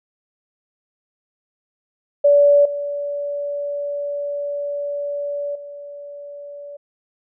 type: tone with level steps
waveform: sine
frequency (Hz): 575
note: D5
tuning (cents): -37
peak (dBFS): -9 / -22 / -32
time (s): 2.24-6.77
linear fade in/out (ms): 10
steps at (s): 2.65 / 5.55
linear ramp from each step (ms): 5
effects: none